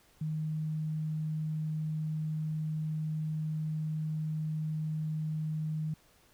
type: tone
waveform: sine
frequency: 155.56 Hz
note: D#3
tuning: in tune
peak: -31 dBFS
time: 0.21-5.94 s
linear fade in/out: 5 ms
effects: pink hiss -64 dBFS RMS until 6.33 s